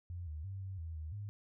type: tone with pitch steps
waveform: sine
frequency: 87.7 / 76.5 / 97 / 95.6 / 81.6 / 78.1 / 102.8 Hz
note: F2 / D#2 / G2 / G2 / E2 / D#2 / G#2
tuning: +8 / -29 / -18 / -43 / -17 / +7 / -17 cents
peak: -40 dBFS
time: 0.1-1.29 s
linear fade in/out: 0 ms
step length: 170 ms
effects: none